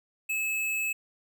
square tone, 2595 Hz, E7, 28 cents flat, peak -28 dBFS, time 0.29-0.93 s, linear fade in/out 10 ms, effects none

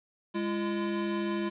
square tone pair together, 205.4 / 340.3 Hz, G#3 / F4, -19 / -45 cents, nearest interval major sixth, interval 874 cents, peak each -33 / -32 dBFS, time 0.34-1.5 s, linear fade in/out 20 ms, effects resampled to 8000 Hz + 9-bit

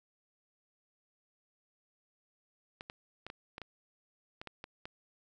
clicks, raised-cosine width 0.3 ms, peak -27 dBFS, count 10, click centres 2.809 / 2.899 / 3.266 / 3.301 / 3.581 / 3.617 / 4.415 / 4.473 / 4.641 / 4.855 s, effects none

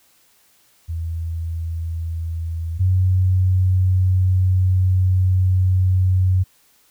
sine tone pair in turn, 82.6 / 92.72 Hz, E2 / F#2, +4 / +4 cents, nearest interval major second, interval 200 cents, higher second, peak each -22 / -13 dBFS, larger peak second, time 0.88-2.79 / 2.79-6.44 s, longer second, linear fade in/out 20 ms, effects white hiss -57 dBFS RMS until 6.9 s

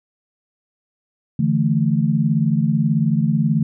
sine chord, D suspended second, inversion none, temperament just, 146.83 / 165.19 / 220.2 Hz, D3 / E3 / A3, 0 / +4 / +2 cents, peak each -19 dBFS, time 1.39-3.63 s, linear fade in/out 5 ms, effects none

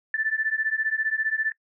sine beating tone pair, 1753 / 1768 Hz, A6 / A6, -7 / +8 cents, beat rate 15 Hz, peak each -26 dBFS, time 0.14-1.52 s, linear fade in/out 2 ms, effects noise-tail reverb RT60 0.1 s tail -24 dB re dry

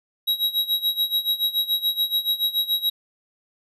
square tone with tremolo, 3843 Hz, B7, 48 cents flat, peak -18 dBFS, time 0.27-2.9 s, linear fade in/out 10 ms, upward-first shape sine, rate 7 Hz, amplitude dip 85%, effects resampled to 32000 Hz

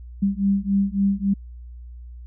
sine beating tone pair, 196 / 199.6 Hz, G3 / G3, 0 / +32 cents, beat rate 3.6 Hz, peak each -21 dBFS, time 0.22-1.34 s, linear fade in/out 10 ms, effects added 60 Hz sine -36 dBFS peak until 2.26 s

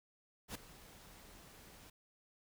pink noise with ADSR envelope, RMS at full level -42 dBFS, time 0.48-1.9 s, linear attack 72 ms, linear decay 4 ms, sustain -16 dB, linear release 4 ms, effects none

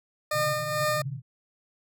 20% pulse tone with tremolo, 607 Hz, D#5, 43 cents flat, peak -18 dBFS, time 0.31-1.02 s, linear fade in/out 5 ms, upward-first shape triangle, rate 2.2 Hz, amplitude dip 60%
pink band-pass noise, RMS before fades -36 dBFS, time 0.32-1.22 s, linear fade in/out 50 ms, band 120 to 150 Hz, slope 96 dB/octave
effects none

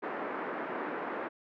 pink band-pass noise, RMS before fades -37 dBFS, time 0.02-1.29 s, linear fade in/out 20 ms, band 270 to 1800 Hz, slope 24 dB/octave, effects none

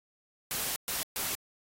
white noise bursts at uneven times, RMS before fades -33 dBFS, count 3, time 0.51-0.76 / 0.88-1.03 / 1.16-1.35 s, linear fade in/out 0 ms, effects AAC 48 kbps

